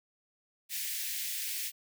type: high-pass noise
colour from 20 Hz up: white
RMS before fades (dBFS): -36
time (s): 0.69-1.72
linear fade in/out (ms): 50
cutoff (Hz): 1800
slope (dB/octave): 48
effects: none